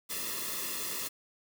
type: noise with comb filter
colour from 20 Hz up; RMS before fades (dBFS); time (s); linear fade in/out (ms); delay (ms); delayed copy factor
white; -36; 0.09-1.09; 20; 1.3; -0.9
effects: none